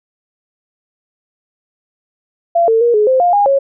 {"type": "tone with pitch steps", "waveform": "sine", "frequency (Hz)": [682, 450.5, 474.1, 422.1, 520, 705, 815, 550], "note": ["F5", "A4", "A#4", "G#4", "C5", "F5", "G#5", "C#5"], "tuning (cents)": [-41, 41, 29, 28, -11, 16, -33, -14], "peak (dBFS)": -8, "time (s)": [2.55, 3.59], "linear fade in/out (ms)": 10, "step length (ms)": 130, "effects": []}